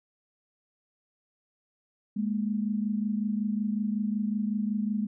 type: tone pair together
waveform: sine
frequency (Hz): 207.7 / 233.1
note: G#3 / A#3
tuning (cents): 0 / 0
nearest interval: major second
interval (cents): 200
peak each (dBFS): -27 / -32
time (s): 2.16-5.07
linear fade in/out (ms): 10
effects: none